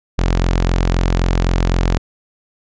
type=tone; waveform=sawtooth; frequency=43.86 Hz; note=F1; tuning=8 cents sharp; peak=-9 dBFS; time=0.18-1.98 s; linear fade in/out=10 ms; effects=resampled to 16000 Hz